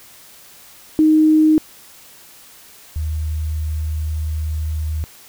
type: tone pair in turn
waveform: sine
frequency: 311.1 / 77.56 Hz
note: D#4 / D#2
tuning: 0 / -5 cents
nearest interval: 2 octaves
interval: 2405 cents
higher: first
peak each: -9 / -19 dBFS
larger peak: first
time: 0.99-1.58 / 2.96-5.04 s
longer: second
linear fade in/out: 0 ms
effects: white hiss -44 dBFS RMS until 5.28 s